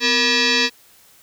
sine tone with frequency modulation, 977 Hz, B5, 19 cents flat, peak -14 dBFS, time 0-0.7 s, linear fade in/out 50 ms, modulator 722 Hz, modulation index 6.1, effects white hiss -51 dBFS RMS until 1.22 s

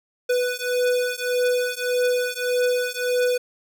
square beating tone pair, 494.2 / 495.9 Hz, B4 / B4, +1 / +7 cents, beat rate 1.7 Hz, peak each -24 dBFS, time 0.29-3.38 s, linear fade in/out 10 ms, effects none

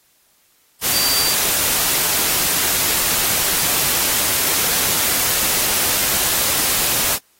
sine tone in noise, 4678 Hz, D8, 8 cents flat, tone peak -19 dBFS, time 0.91-1.36 s, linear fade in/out 50 ms, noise white, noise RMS -18 dBFS, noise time 0.81-7.19 s, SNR -4 dB, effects white hiss -58 dBFS RMS until 7.39 s + AAC 48 kbps

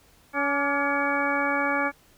harmonic tone with a mistuned harmonic, 282.2 Hz, C#4, 31 cents sharp, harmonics 1 / 2 / 3 / 4 / 5 / 6 / 8, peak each -30 / -30 / -30 / -30 / -30 / -30 / -30 dBFS, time 0.33-1.92 s, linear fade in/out 50 ms, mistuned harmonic 4, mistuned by +49 cents, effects pink hiss -58 dBFS RMS until 2.17 s

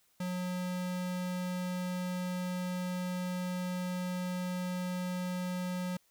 square tone, 181 Hz, F#3, 38 cents flat, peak -34 dBFS, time 0.2-5.97 s, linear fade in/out 5 ms, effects white hiss -70 dBFS RMS until 6.1 s

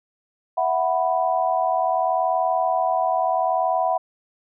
sine chord, E suspended second, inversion none, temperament equal, 659.3 / 740 / 987.8 Hz, E5 / F#5 / B5, 0 / 0 / 0 cents, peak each -23 / -21 / -25 dBFS, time 0.57-3.98 s, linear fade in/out 10 ms, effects none

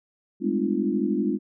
sine tone cluster, 200.9 / 213.4 / 255.7 / 300.7 / 346.2 Hz, G3 / G#3 / C4 / D4 / F4, +43 / +47 / -40 / +41 / -15 cents, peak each -28 dBFS, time 0.4-1.39 s, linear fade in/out 50 ms, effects none

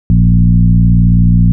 sine tone with frequency modulation, 110.6 Hz, A2, 9 cents sharp, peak -4 dBFS, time 0.1-1.52 s, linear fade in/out 0 ms, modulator 58.8 Hz, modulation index 1.4, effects none

